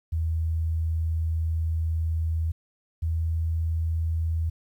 sine tone pair in turn, 81 / 81.45 Hz, E2 / E2, -30 / -20 cents, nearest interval unison, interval 10 cents, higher second, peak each -23 dBFS, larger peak neither, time 0.12-2.52 / 3.02-4.5 s, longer first, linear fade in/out 10 ms, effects 10-bit

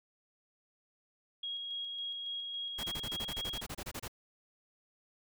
sine tone with tremolo, 3290 Hz, G#7, 17 cents flat, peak -36 dBFS, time 1.43-3.61 s, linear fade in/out 5 ms, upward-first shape square, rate 3.6 Hz, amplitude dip 25%
pink noise bursts, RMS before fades -41 dBFS, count 16, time 2.78-4.081 s, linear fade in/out 10 ms, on 56 ms, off 27 ms
effects none

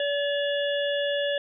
harmonic tone, 572 Hz, D5, 46 cents flat, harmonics 1 / 3 / 5 / 6, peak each -25 / -32 / -34 / -34 dBFS, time 0-1.38 s, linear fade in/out 2 ms, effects none

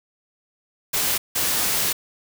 white noise bursts at uneven times, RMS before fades -22 dBFS, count 2, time 0.93-1.18 / 1.35-1.93 s, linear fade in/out 10 ms, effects none

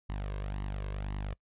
sawtooth tone with flanger, 49.74 Hz, G1, 26 cents sharp, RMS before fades -36 dBFS, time 0.09-1.34 s, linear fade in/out 10 ms, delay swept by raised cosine 1 to 1.9 ms, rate 1.9 Hz, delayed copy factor +0.6, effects noise-tail reverb RT60 0.1 s tail -23 dB re dry + resampled to 8000 Hz

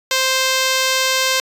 5% pulse tone, 523.3 Hz, C5, in tune, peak -3 dBFS, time 0.11-1.4 s, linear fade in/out 2 ms, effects resampled to 32000 Hz

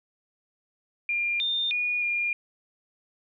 sine tone with pitch steps, 2400 / 3620 / 2449 / 2412 Hz, D7 / A7 / D#7 / D7, +37 / +48 / -28 / +46 cents, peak -24 dBFS, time 1.09-2.33 s, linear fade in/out 2 ms, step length 310 ms, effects none

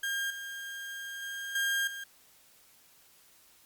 35% pulse tone with level steps, 1609 Hz, G6, 45 cents sharp, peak -29 / -37 / -35 / -26 / -37 dBFS, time 0.03-2.04 s, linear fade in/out 5 ms, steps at 0.3 / 1.22 / 1.55 / 1.87 s, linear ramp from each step 5 ms, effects white hiss -61 dBFS RMS until 3.65 s + Opus 48 kbps

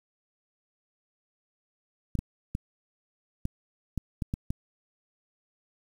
clicks, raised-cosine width 5 ms, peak -17 dBFS, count 8, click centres 2.153 / 2.19 / 2.551 / 3.454 / 3.977 / 4.222 / 4.339 / 4.505 s, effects 8-bit

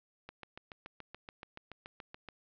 click train, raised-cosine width 0.3 ms, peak -29 dBFS, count 15, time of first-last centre 0.29-2.287 s, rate 7.01 Hz, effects low-pass 4000 Hz 12 dB/octave

